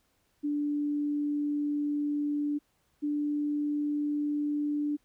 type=tone pair in turn; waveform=sine; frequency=292.6 / 294.1 Hz; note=D4 / D4; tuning=-6 / +3 cents; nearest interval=unison; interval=9 cents; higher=second; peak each=-27 dBFS; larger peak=neither; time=0.43-2.59 / 3.02-4.97 s; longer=first; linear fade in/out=20 ms; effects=pink hiss -72 dBFS RMS until 5.04 s